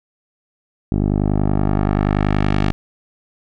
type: tone with low-pass filter sweep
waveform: 10% pulse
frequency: 50.5 Hz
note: G#1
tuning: 48 cents flat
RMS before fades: -17 dBFS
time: 0.92-2.72 s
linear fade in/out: 0 ms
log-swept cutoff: 380 to 3900 Hz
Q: 0.83
effects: none